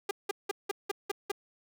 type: tone bursts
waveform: sawtooth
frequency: 402.3 Hz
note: G4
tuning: 45 cents sharp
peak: -25 dBFS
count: 7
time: 0.09-1.317 s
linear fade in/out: 5 ms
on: 21 ms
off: 180 ms
effects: none